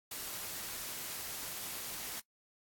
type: noise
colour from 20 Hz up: white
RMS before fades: -42 dBFS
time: 0.11-2.2 s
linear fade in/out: 5 ms
effects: noise-tail reverb RT60 0.1 s tail -20 dB re dry + AAC 64 kbps